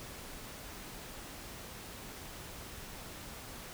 silence, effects pink hiss -47 dBFS RMS until 3.73 s

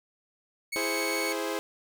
sawtooth tone, 2217 Hz, C#7, in tune, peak -27 dBFS, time 0.72-1.33 s, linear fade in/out 10 ms
sawtooth chord, E augmented, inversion none, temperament equal, 329.6 / 415.3 / 523.3 Hz, E4 / G#4 / B#4, 0 / 0 / 0 cents, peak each -30 dBFS, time 0.76-1.59 s, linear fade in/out 0 ms
effects none

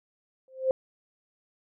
sine tone with exponential growth, 523.3 Hz, C5, in tune, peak -17 dBFS, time 0.48-0.71 s, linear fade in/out 1 ms, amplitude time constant 49 ms, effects none

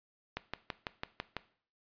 click train, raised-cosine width 0.3 ms, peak -19 dBFS, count 7, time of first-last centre 0.37-1.367 s, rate 6.02 Hz, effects noise-tail reverb RT60 0.5 s tail -17 dB re dry + resampled to 11025 Hz

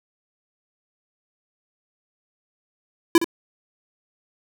square tone with echo, 335.5 Hz, E4, 31 cents sharp, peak -10 dBFS, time 3.15-3.18 s, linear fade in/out 2 ms, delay 64 ms, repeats 1, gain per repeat -11 dB, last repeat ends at 3.244 s, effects none

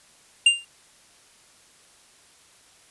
square tone with exponential decay, 2794 Hz, F7, in tune, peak -10 dBFS, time 0.46-0.65 s, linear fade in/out 5 ms, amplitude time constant 41 ms, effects white hiss -55 dBFS RMS until 2.9 s + resampled to 24000 Hz

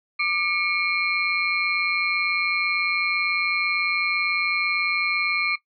sine tone cluster, 1189 / 2195 / 2373 / 4179 Hz, D6 / C#7 / D7 / C8, +21 / -18 / +17 / -3 cents, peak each -29 / -24 / -24 / -31 dBFS, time 0.19-5.56 s, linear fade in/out 10 ms, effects noise-tail reverb RT60 0.1 s tail -18 dB re dry

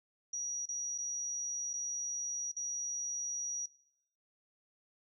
sine tone with dropouts, 5780 Hz, F#8, 41 cents flat, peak -35 dBFS, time 0.33-3.66 s, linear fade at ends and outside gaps 5 ms, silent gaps 0.657-0.687 / 0.98-0.984 / 1.733-1.736 / 2.517-2.565 s, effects noise-tail reverb RT60 0.8 s tail -24 dB re dry

